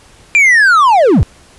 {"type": "linear sweep", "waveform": "triangle", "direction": "down", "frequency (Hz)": [2411, 49], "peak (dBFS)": -3, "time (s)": [0.35, 1.23], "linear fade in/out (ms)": 0, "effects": ["pink hiss -43 dBFS RMS until 1.58 s", "resampled to 24000 Hz"]}